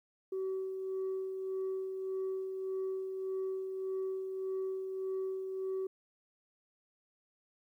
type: tone with tremolo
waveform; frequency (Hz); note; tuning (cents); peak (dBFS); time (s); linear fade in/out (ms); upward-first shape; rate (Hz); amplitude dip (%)
sine; 380.1; F#4; +47; -31; 0.32-5.87; 5; sine; 1.7; 45
effects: tanh soft clip ceiling -31 dBFS + 12-bit